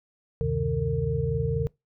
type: tone cluster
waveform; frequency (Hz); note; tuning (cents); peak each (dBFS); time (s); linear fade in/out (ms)
sine; 73 / 92.1 / 128.4 / 152.5 / 456.6; D2 / F#2 / C3 / D#3 / A#4; -10 / -7 / -32 / -34 / -36; -33 / -33 / -29 / -29 / -28; 0.41-1.67; 0
effects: noise-tail reverb RT60 0.2 s tail -24 dB re dry